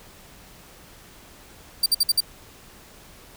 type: tone bursts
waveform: sawtooth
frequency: 4665 Hz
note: D8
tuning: 12 cents flat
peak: -13 dBFS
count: 5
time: 1.83-2.205 s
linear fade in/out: 5 ms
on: 31 ms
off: 55 ms
effects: pink hiss -48 dBFS RMS until 3.36 s